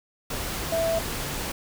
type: tone in noise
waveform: sine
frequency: 659.3 Hz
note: E5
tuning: in tune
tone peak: -22 dBFS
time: 0.72-0.99 s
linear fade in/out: 5 ms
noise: pink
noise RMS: -31 dBFS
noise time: 0.3-1.52 s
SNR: +6 dB
effects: none